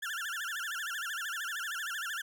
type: tone with vibrato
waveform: 35% pulse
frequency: 1553 Hz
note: G6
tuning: 17 cents flat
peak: -33 dBFS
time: 0.02-2.22 s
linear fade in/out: 10 ms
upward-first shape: sine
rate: 13 Hz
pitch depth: 240 cents each way
effects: none